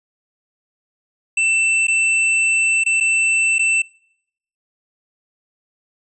square tone with dropouts, 2670 Hz, E7, 22 cents sharp, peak -15 dBFS, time 1.37-3.82 s, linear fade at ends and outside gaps 5 ms, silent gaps 1.87-1.881 / 2.838-2.861 / 3.002-3.007 / 3.584-3.592 s, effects noise-tail reverb RT60 0.8 s tail -26 dB re dry + resampled to 24000 Hz

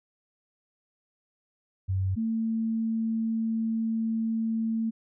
sine tone pair in turn, 95 / 224.5 Hz, F#2 / A3, +46 / +35 cents, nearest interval octave + minor third, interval 1489 cents, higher second, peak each -24 / -25 dBFS, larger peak first, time 1.88-2.16 / 2.16-4.91 s, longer second, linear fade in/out 20 ms, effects none

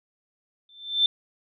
sine tone with exponential growth, 3550 Hz, A7, 15 cents sharp, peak -14 dBFS, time 0.69-1.06 s, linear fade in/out 2 ms, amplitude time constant 79 ms, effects none

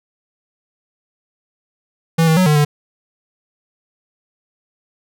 square tone with pitch steps, 164.1 / 160 / 184.6 / 150.9 / 147.5 Hz, E3 / D#3 / F#3 / D3 / D3, -8 / +49 / -4 / +47 / +8 cents, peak -11 dBFS, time 2.18-2.65 s, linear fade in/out 10 ms, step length 94 ms, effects none

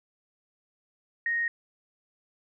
sine tone, 1864.7 Hz, A#6, in tune, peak -25 dBFS, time 1.26-1.48 s, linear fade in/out 2 ms, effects none

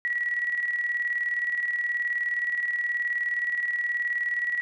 sine tone with tremolo, 1929 Hz, B6, 41 cents flat, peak -23 dBFS, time 0.05-4.61 s, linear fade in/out 0 ms, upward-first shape square, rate 19 Hz, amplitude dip 45%, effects none

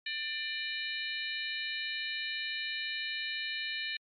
harmonic tone with a mistuned harmonic, 594 Hz, D5, 20 cents sharp, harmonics 3 / 4 / 5 / 6 / 7, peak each -39 / -40 / -41 / -42 / -42 dBFS, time 0.06-3.97 s, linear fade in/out 5 ms, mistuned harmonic 6, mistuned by +90 cents, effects AAC 64 kbps

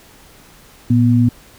sine tone pair together, 114.87 / 243.4 Hz, A#2 / B3, -25 / -25 cents, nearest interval octave + minor second, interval 1300 cents, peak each -12 dBFS, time 0.9-1.29 s, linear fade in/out 5 ms, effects pink hiss -45 dBFS RMS until 1.58 s

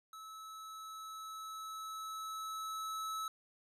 square tone with level ramp, 1300 Hz, E6, 24 cents flat, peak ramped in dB -49 to -38 dBFS, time 0.13-3.28 s, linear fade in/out 2 ms, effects resampled to 32000 Hz

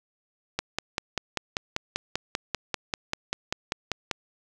click train, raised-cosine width 0.2 ms, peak -9 dBFS, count 19, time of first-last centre 0.59-4.113 s, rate 5.11 Hz, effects none

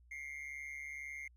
triangle tone with amplitude modulation, 2123 Hz, C7, 25 cents sharp, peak -38 dBFS, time 0.11-1.28 s, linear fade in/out 5 ms, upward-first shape sine, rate 142 Hz, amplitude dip 75%, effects added 60 Hz sine -61 dBFS peak until 1.36 s

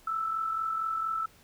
sine tone with amplitude modulation, 1318.5 Hz, E6, in tune, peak -26 dBFS, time 0.07-1.26 s, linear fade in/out 5 ms, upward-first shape sine, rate 44.3 Hz, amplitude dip 50%, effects pink hiss -59 dBFS RMS until 1.43 s

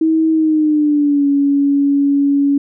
sine tone with pitch glide, 320 to 281.8 Hz, D#4 to C#4, +49 to +29 cents, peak -10 dBFS, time 0.01-2.58 s, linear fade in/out 5 ms, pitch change -220 cents, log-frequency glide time 0.31-1.27 s, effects none

